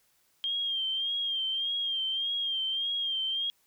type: tone with vibrato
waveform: sine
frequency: 3200 Hz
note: G7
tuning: 35 cents sharp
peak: -28 dBFS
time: 0.44-3.5 s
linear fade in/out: 0 ms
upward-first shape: sine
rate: 1.7 Hz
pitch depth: 51 cents each way
effects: white hiss -69 dBFS RMS until 3.66 s